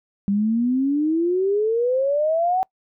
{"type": "exponential sweep", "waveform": "sine", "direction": "up", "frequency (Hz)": [196, 765], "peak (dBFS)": -17, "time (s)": [0.28, 2.63], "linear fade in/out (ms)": 0, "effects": ["noise-tail reverb RT60 0.1 s tail -26 dB re dry"]}